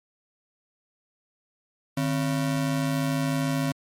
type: ring-modulated tone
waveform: square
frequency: 207.7 Hz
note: G#3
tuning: in tune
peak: -21 dBFS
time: 1.97-3.72 s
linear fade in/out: 5 ms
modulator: 56.8 Hz
effects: MP3 64 kbps